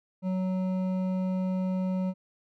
triangle tone with hard clipping, 186.1 Hz, F#3, 10 cents sharp, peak -28 dBFS, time 0.22-2.14 s, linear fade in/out 50 ms, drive 13 dB, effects none

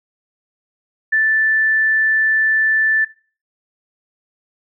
sine tone, 1760 Hz, A6, in tune, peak -12 dBFS, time 1.12-3.05 s, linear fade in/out 10 ms, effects noise-tail reverb RT60 0.4 s tail -19 dB re dry

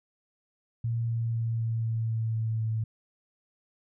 sine tone with pitch steps, 116 / 115.27 / 114.54 / 113.81 / 113.09 / 112.37 / 111.66 / 110.95 Hz, A#2 / A#2 / A#2 / A#2 / A2 / A2 / A2 / A2, -8 / -19 / -30 / -41 / +48 / +37 / +26 / +15 cents, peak -26 dBFS, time 0.84-2.84 s, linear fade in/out 5 ms, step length 250 ms, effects none

